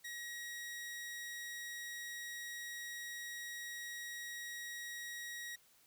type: tone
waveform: sawtooth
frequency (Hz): 1900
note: A#6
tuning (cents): +33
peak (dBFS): -40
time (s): 0.04-5.56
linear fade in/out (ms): 10
effects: white hiss -68 dBFS RMS until 5.86 s